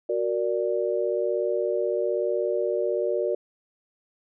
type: chord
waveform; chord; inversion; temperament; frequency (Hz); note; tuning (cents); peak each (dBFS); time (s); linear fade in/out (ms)
sine; Gb augmented; none; equal; 370 / 466.2 / 587.3; Gb4 / Bb4 / D5; 0 / 0 / 0; -27; 0.09-3.35; 5
effects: none